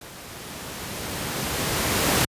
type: noise with level ramp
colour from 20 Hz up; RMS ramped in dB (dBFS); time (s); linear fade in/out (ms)
pink; -41 to -19; 0.01-2.25; 5
effects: high-pass 80 Hz 12 dB/octave + resampled to 32000 Hz